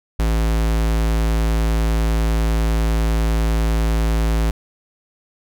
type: tone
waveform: square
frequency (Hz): 55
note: A1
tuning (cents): 0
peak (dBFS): -16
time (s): 0.19-4.51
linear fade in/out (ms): 5
effects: none